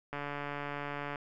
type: click train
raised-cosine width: 0.5 ms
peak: -23 dBFS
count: 149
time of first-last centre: 0.13-1.158 s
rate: 144 Hz
effects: none